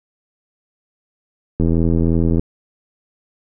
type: click train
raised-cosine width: 3 ms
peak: -5 dBFS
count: 67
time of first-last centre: 1.6-2.395 s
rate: 83 Hz
effects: none